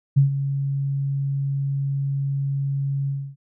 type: tone with ADSR envelope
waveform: sine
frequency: 138.59 Hz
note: C#3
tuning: in tune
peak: -10 dBFS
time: 0.16-3.36 s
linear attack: 17 ms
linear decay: 120 ms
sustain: -11 dB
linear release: 280 ms
effects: none